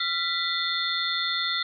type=tone cluster; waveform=sine; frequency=1370 / 1983 / 3485 / 3655 / 4236 Hz; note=F6 / B6 / A7 / A#7 / C8; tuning=-34 / +7 / -17 / -35 / +21 cents; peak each=-31 dBFS; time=0-1.63 s; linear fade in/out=5 ms; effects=none